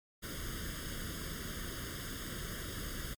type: noise with comb filter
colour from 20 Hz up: pink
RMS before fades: -41 dBFS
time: 0.22-3.15 s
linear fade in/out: 20 ms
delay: 0.6 ms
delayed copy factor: +0.95
effects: MP3 96 kbps